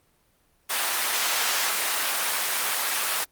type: high-pass noise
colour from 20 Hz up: pink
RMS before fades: -25 dBFS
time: 0.69-3.25 s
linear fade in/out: 20 ms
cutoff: 1000 Hz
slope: 12 dB/octave
effects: pink hiss -65 dBFS RMS until 3.31 s + Opus 32 kbps